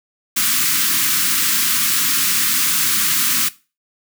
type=band-stop noise; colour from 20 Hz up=white; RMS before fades=-17 dBFS; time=0.36-3.49 s; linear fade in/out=10 ms; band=320 to 1100 Hz; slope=48 dB/octave; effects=noise-tail reverb RT60 0.3 s tail -18 dB re dry + high-pass 150 Hz 12 dB/octave